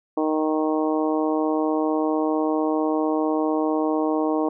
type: harmonic tone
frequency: 155.56 Hz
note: D#3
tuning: in tune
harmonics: 2 / 3 / 4 / 5 / 6 / 7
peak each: -22 / -26 / -28 / -30 / -32 / -33 dBFS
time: 0.17-4.49 s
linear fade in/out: 5 ms
effects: none